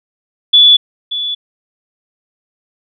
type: tone with echo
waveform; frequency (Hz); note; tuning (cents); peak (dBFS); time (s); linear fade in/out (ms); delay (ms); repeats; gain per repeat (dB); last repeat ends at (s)
sine; 3442; A7; -39; -3; 0.53-0.77; 10; 580; 1; -13; 1.35
effects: none